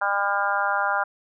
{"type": "harmonic tone", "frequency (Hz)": 200.7, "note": "G3", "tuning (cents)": 41, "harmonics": [3, 4, 5, 6, 7, 8], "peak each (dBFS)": [-31, -26, -28, -30, -25, -31], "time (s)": [0.01, 1.04], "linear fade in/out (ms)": 10, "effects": []}